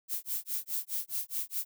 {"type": "noise with tremolo", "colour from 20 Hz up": "violet", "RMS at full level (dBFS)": -32, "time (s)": [0.08, 1.65], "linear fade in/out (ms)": 50, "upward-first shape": "sine", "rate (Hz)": 4.8, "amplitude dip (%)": 100, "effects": []}